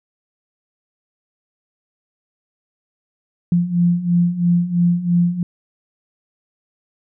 sine beating tone pair, 172.1 / 175.1 Hz, F3 / F3, -25 / +5 cents, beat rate 3 Hz, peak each -19 / -15 dBFS, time 3.52-5.43 s, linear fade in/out 2 ms, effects none

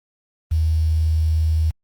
sine tone with quantisation, 79.4 Hz, D#2, 36 cents sharp, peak -15 dBFS, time 0.51-1.71 s, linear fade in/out 10 ms, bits 7, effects Opus 32 kbps

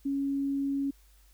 sine tone, 277.2 Hz, C#4, in tune, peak -27 dBFS, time 0.05-0.91 s, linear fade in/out 10 ms, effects added 50 Hz sine -57 dBFS peak until 1.33 s + white hiss -65 dBFS RMS until 1.33 s

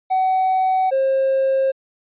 triangle tone pair in turn, 753 / 534.6 Hz, F#5 / C5, +30 / +37 cents, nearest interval tritone, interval 593 cents, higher first, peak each -12 dBFS, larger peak neither, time 0.1-0.91 / 0.91-1.72 s, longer neither, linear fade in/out 20 ms, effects tanh soft clip ceiling -10 dBFS + resampled to 8000 Hz

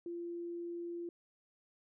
sine tone, 343.8 Hz, F4, 27 cents flat, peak -39 dBFS, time 0.06-1.09 s, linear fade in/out 2 ms, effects none

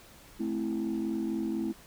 sine chord, A minor, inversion none, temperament equal with one note detuned, 217.5 / 261.6 / 329.6 Hz, A3 / C4 / E4, -20 / 0 / 0 cents, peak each -32 / -34 / -31 dBFS, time 0.39-1.73 s, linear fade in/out 20 ms, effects tanh soft clip ceiling -24 dBFS + pink hiss -54 dBFS RMS until 1.86 s

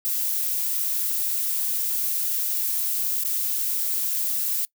violet noise with dropouts, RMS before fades -25 dBFS, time 0.05-4.65 s, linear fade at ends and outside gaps 0 ms, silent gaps 3.236-3.249 s, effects noise-tail reverb RT60 0.1 s tail -23 dB re dry

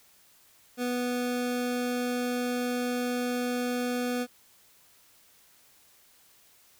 25% pulse tone, 246.2 Hz, B3, 5 cents flat, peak -24 dBFS, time 0.77-4.27 s, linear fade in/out 50 ms, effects white hiss -60 dBFS RMS until 6.79 s

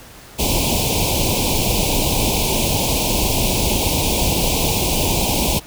pink band-stop noise, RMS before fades -18 dBFS, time 0.38-5.6 s, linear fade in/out 20 ms, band 1000 to 2300 Hz, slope 96 dB/octave, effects pink hiss -41 dBFS RMS until 5.66 s

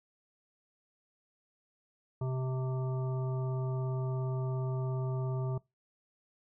harmonic tone, 129.8 Hz, C3, 13 cents flat, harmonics 1 / 3 / 5 / 7 / 9, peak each -31 / -41 / -45 / -48 / -50 dBFS, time 2.21-5.58 s, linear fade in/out 5 ms, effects noise-tail reverb RT60 0.2 s tail -22 dB re dry

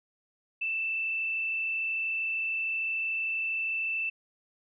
sine tone with frequency modulation, 2654 Hz, E7, 11 cents sharp, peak -28 dBFS, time 0.61-4.1 s, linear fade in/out 10 ms, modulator 33.1 Hz, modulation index 0.86, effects none

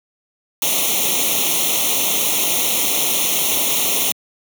white noise with comb filter, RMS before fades -18 dBFS, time 0.62-4.12 s, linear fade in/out 2 ms, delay 0.31 ms, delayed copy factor +0.95, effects high-pass 200 Hz 12 dB/octave

